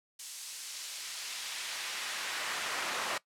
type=noise with high-pass filter sweep; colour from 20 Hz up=brown; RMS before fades=-38 dBFS; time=0.19-3.18 s; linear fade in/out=5 ms; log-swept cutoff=6700 to 1000 Hz; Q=0.73; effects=noise-tail reverb RT60 0.1 s tail -19 dB re dry + low-pass 11000 Hz 12 dB/octave